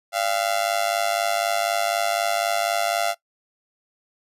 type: tone with amplitude modulation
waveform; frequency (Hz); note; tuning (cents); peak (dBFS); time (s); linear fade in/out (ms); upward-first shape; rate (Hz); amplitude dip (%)
sawtooth; 687; F5; -29; -13; 0.12-3.15; 50; sine; 104; 90
effects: noise-tail reverb RT60 0.1 s tail -18 dB re dry + resampled to 32000 Hz